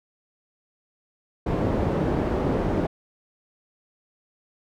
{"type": "low-pass noise", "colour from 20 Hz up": "white", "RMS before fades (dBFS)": -24, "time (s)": [1.46, 2.87], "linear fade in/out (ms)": 10, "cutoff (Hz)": 430, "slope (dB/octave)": 12, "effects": []}